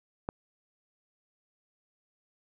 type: click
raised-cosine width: 1 ms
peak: -18 dBFS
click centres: 0.289 s
effects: none